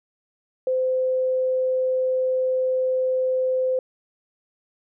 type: tone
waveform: sine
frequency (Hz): 515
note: C5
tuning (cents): -28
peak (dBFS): -19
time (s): 0.67-3.79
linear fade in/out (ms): 2
effects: none